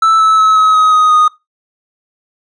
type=tone with pitch steps; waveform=triangle; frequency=1318.5 / 1304.9 / 1291.4 / 1278 / 1264.8 / 1251.7 / 1238.8 Hz; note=E6 / E6 / E6 / D#6 / D#6 / D#6 / D#6; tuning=0 / -18 / -36 / +46 / +28 / +10 / -8 cents; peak=-4 dBFS; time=0.02-1.28 s; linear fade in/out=5 ms; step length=180 ms; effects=noise-tail reverb RT60 0.2 s tail -19 dB re dry + resampled to 22050 Hz